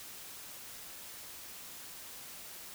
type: silence
effects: white hiss -48 dBFS RMS until 2.74 s